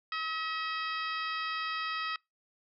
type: harmonic tone with a mistuned harmonic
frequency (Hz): 640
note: D#5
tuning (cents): +49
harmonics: 2 / 3 / 4 / 5 / 6 / 7 / 8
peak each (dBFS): -35 / -39 / -41 / -43 / -45 / -46 / -47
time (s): 0.12-2.16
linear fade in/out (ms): 2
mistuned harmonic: 7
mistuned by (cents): +82
effects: noise-tail reverb RT60 0.2 s tail -26 dB re dry